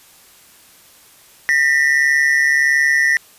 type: tone pair together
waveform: triangle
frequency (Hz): 1814 / 1955.5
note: A#6 / B6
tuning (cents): -48 / -18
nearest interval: minor second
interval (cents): 130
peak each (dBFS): -13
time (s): 1.49-3.17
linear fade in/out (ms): 0
effects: white hiss -47 dBFS RMS until 3.38 s + resampled to 32000 Hz